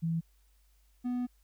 sine / triangle tone pair in turn, 164.81 / 246.9 Hz, E3 / B3, 0 / 0 cents, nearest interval perfect fifth, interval 700 cents, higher second, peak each -28 dBFS, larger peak neither, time 0.02-0.21 / 1.04-1.27 s, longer second, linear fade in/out 20 ms, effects added 50 Hz sine -63 dBFS peak until 1.43 s + white hiss -73 dBFS RMS until 1.43 s

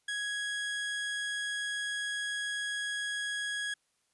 30% pulse tone, 1661.2 Hz, G#6, in tune, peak -30 dBFS, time 0.08-3.74 s, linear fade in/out 5 ms, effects white hiss -75 dBFS RMS until 4.13 s + resampled to 24000 Hz

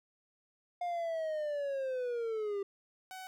triangle linear sweep, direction down, 712 to 391.9 Hz, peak -31 dBFS, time 0.81-2.63 s, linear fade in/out 5 ms
sawtooth tone, 751 Hz, F#5, 26 cents sharp, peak -40 dBFS, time 3.11-3.27 s, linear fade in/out 0 ms
effects none

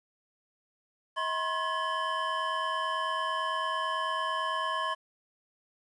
triangle tone cluster, 640 / 980 / 1069 / 1700 / 3042 Hz, D#5 / B5 / C6 / G#6 / F#7, +49 / -14 / +37 / +40 / +47 cents, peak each -36 / -37 / -29 / -35 / -38 dBFS, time 1.16-4.95 s, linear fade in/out 20 ms, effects resampled to 22050 Hz + 10-bit

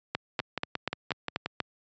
two click trains, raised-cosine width 0.3 ms, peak -14 / -12 dBFS, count 7 / 7, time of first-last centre 0.4-1.46 / 0.15-1.603 s, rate 5.66 / 4.13 Hz, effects high-pass 100 Hz 12 dB/octave + resampled to 16000 Hz

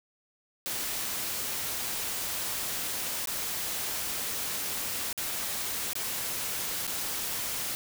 white noise with dropouts, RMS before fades -33 dBFS, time 0.66-7.75 s, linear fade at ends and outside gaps 0 ms, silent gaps 3.257-3.273 / 5.128-5.177 / 5.932-5.954 / 6.868-6.876 s, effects none

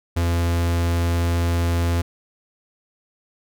45% pulse tone, 85.3 Hz, F2, 40 cents flat, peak -18 dBFS, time 0.16-2.02 s, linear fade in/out 10 ms, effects none

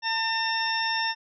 harmonic tone with a mistuned harmonic, 902 Hz, A5, 43 cents sharp, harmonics 1 / 2 / 3 / 4 / 6, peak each -29 / -29 / -34 / -34 / -30 dBFS, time 0.02-1.15 s, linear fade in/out 50 ms, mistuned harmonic 4, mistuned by +16 cents, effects none

